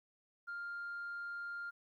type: tone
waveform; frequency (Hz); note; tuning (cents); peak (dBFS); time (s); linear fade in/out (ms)
sine; 1400; F6; +4; -39; 0.47-1.71; 20
effects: tanh soft clip ceiling -38 dBFS + 13-bit